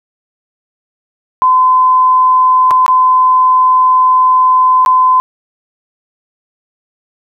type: tone with dropouts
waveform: sine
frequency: 1022 Hz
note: C6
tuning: 41 cents flat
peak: -5 dBFS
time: 1.42-5.2 s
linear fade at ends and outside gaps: 0 ms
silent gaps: 2.708-2.712 / 2.863-2.88 / 4.85-4.861 s
effects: none